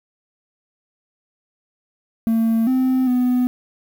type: tone with pitch steps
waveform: triangle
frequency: 226 / 258.5 / 249.1 Hz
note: A3 / C4 / B3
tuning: +47 / -21 / +15 cents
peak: -12 dBFS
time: 2.27-3.47 s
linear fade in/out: 0 ms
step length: 400 ms
effects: tanh soft clip ceiling -8 dBFS + 7-bit